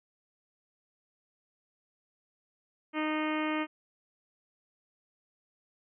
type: harmonic tone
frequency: 308.3 Hz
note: D#4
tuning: 16 cents flat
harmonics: 1 / 2 / 3 / 4 / 5 / 6 / 7 / 8 / 9 / 10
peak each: -31 / -38 / -39 / -38 / -44 / -42 / -40 / -43 / -46 / -47 dBFS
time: 2.93-3.67 s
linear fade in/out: 50 ms
effects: none